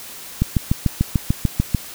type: click train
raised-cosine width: 5 ms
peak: -3 dBFS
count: 10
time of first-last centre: 0.42-1.747 s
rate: 6.78 Hz
effects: white hiss -36 dBFS RMS until 1.94 s